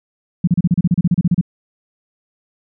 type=tone bursts; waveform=sine; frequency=174.61 Hz; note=F3; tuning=in tune; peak=-9 dBFS; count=15; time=0.44-1.412 s; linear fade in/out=5 ms; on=34 ms; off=33 ms; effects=none